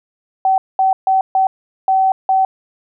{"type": "tone bursts at uneven times", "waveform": "sine", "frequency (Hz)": 764, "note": "G5", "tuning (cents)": -45, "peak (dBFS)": -10, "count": 6, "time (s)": [[0.45, 0.58], [0.79, 0.93], [1.07, 1.21], [1.35, 1.47], [1.88, 2.12], [2.29, 2.45]], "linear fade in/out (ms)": 2, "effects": []}